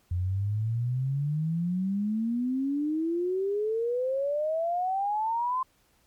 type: exponential sweep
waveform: sine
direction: up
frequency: 86.7 to 1046.5 Hz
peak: -25 dBFS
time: 0.11-5.63 s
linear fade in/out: 5 ms
effects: pink hiss -66 dBFS RMS until 6.06 s + MP3 96 kbps